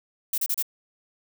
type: noise bursts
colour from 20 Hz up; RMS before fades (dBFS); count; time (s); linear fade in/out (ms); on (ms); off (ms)
violet; -25; 4; 0.33-0.626; 5; 50; 32
effects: none